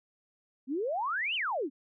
sine exponential two-way sweep, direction up then down, 244.7 to 3136 to 244.7 Hz, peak -29 dBFS, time 0.67-1.7 s, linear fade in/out 50 ms, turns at 1.35 s, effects none

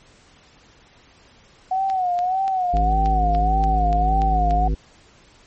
sine tone with vibrato, 740 Hz, F#5, in tune, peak -18 dBFS, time 1.71-4.68 s, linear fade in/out 5 ms, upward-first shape sine, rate 1.7 Hz, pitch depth 82 cents each way
click train, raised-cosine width 0.2 ms, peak -18 dBFS, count 10, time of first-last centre 1.9-4.509 s, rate 3.45 Hz
harmonic tone, 53 Hz, G#1, 36 cents sharp, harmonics 1 / 3 / 5 / 7 / 9, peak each -18 / -28 / -32 / -35 / -37 dBFS, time 2.73-4.75 s, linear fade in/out 10 ms
effects pink hiss -52 dBFS RMS until 5.46 s + MP3 32 kbps

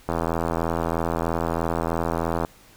click train, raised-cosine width 1 ms, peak -10 dBFS, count 197, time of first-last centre 0.09-2.449 s, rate 83.1 Hz, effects pink hiss -52 dBFS RMS until 2.76 s

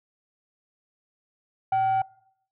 sine tone with frequency modulation, 768 Hz, G5, 36 cents flat, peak -18 dBFS, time 1.72-2.02 s, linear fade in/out 5 ms, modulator 653 Hz, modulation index 0.2, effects noise-tail reverb RT60 0.7 s tail -24 dB re dry + tanh soft clip ceiling -18 dBFS

